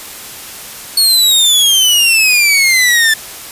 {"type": "exponential sweep", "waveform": "sawtooth", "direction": "down", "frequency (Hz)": [4389, 1754], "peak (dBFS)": -4, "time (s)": [0.97, 3.14], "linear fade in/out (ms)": 5, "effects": ["white hiss -29 dBFS RMS until 3.51 s", "resampled to 32000 Hz"]}